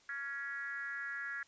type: tone with frequency modulation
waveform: sine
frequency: 1667 Hz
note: G#6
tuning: 6 cents sharp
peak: -38 dBFS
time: 0.09-1.43 s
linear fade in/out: 2 ms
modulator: 270 Hz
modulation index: 1
effects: white hiss -66 dBFS RMS until 1.47 s + resampled to 16000 Hz